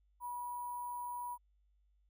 sine tone with sample-and-hold, 973 Hz, B5, 26 cents flat, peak -39 dBFS, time 0.2-1.38 s, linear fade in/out 50 ms, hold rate 11025 Hz, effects added 50 Hz sine -69 dBFS peak until 2.09 s

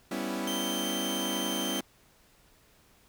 sawtooth chord, C# half-diminished seventh, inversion second, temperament equal, 196 / 246.9 / 277.2 / 329.6 Hz, G3 / B3 / C#4 / E4, 0 / 0 / 0 / 0 cents, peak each -33 dBFS, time 0.11-1.81 s, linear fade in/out 5 ms
sawtooth tone, 3125 Hz, G7, 6 cents flat, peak -30 dBFS, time 0.47-1.8 s, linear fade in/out 5 ms
effects pink hiss -62 dBFS RMS until 3.08 s

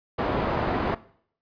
white low-pass noise, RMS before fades -26 dBFS, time 0.18-0.95 s, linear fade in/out 10 ms, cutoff 830 Hz, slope 12 dB/octave, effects noise-tail reverb RT60 0.6 s tail -19 dB re dry + resampled to 11025 Hz

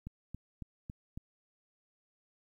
click train, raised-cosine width 5 ms, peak -29 dBFS, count 5, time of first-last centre 0.07-1.175 s, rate 3.62 Hz, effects 11-bit

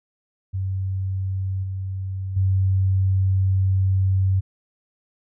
sine tone with level steps, 95.3 Hz, G2, 48 cents flat, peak -22 / -25 / -16 dBFS, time 0.53-4.41 s, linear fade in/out 20 ms, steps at 1.63 / 2.36 s, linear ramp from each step 10 ms, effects none

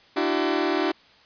sawtooth tone cluster, 299.8 / 337.3 / 379.7 Hz, D4 / E4 / F#4, +36 / +40 / +45 cents, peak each -22 dBFS, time 0.16-0.92 s, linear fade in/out 10 ms, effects white hiss -54 dBFS RMS until 1.25 s + resampled to 11025 Hz

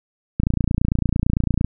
click train, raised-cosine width 5 ms, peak -6 dBFS, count 37, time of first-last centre 0.4-1.646 s, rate 28.9 Hz, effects none

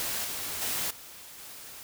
white noise with level steps, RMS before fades -32 / -35 / -31 / -47 / -45 dBFS, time 0-1.83 s, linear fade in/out 0 ms, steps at 0.24 / 0.61 / 0.9 / 1.38 s, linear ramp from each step 10 ms, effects none

